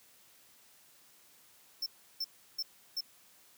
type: tone bursts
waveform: square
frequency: 5350 Hz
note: E8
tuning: 25 cents sharp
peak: -33 dBFS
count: 4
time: 1.82-3.008 s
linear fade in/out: 5 ms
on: 42 ms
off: 340 ms
effects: white hiss -62 dBFS RMS until 3.57 s + high-pass 80 Hz 12 dB/octave